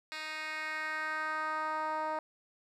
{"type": "tone with band-pass filter sweep", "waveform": "10% pulse", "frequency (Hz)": 311.1, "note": "D#4", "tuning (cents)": 0, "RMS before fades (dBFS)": -36, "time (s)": [0.12, 2.19], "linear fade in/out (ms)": 0, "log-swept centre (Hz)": [3100, 800], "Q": 2.1, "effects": []}